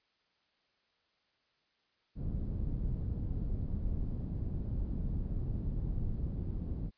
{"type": "low-pass noise", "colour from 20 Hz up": "pink", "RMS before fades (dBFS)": -35, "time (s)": [2.15, 6.91], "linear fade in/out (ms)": 50, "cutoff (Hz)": 170, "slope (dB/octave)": 12, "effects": ["white hiss -75 dBFS RMS until 6.97 s", "resampled to 11025 Hz"]}